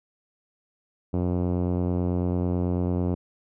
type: tone with low-pass filter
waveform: 5% pulse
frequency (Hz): 89.1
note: F2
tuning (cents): +35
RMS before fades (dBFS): -25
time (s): 1.13-3.15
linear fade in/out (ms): 10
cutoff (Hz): 290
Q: 0.57
effects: none